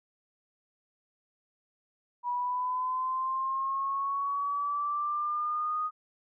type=linear sweep; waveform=sine; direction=up; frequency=970 to 1244.5 Hz; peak=-28 dBFS; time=2.23-5.91 s; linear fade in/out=50 ms; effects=none